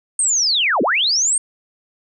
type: linear two-way sweep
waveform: sine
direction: down then up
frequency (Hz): 8730 to 196 to 8730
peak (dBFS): -14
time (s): 0.19-1.38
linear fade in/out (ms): 2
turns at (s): 0.82
effects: none